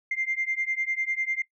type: beating tone pair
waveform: sine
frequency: 2092 / 2102 Hz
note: C7 / C7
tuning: -1 / +7 cents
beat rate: 10 Hz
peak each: -28 / -29 dBFS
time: 0.11-1.42 s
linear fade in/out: 5 ms
effects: noise-tail reverb RT60 0.1 s tail -19 dB re dry + tanh soft clip ceiling -18 dBFS